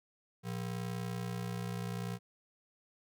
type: ring-modulated tone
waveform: square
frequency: 146.83 Hz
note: D3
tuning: in tune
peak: -34 dBFS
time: 0.43-2.19 s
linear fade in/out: 50 ms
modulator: 30.3 Hz
effects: none